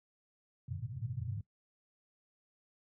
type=band-pass noise; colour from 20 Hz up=pink; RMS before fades=-40 dBFS; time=0.68-1.41 s; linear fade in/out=5 ms; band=100 to 130 Hz; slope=48 dB/octave; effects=noise-tail reverb RT60 0.1 s tail -20 dB re dry